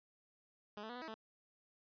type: tone with pitch steps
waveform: 10% pulse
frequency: 207.8 / 219.9 / 242.8 / 248.4 / 321.7 / 220.4 Hz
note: G#3 / A3 / B3 / B3 / E4 / A3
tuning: +1 / -1 / -29 / +10 / -42 / +3 cents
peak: -37 dBFS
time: 0.77-1.142 s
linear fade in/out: 2 ms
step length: 62 ms
effects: resampled to 11025 Hz